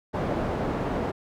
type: low-pass noise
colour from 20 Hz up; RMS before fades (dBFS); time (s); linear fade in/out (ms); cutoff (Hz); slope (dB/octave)
white; -28; 0.13-1.12; 20; 610; 12
effects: none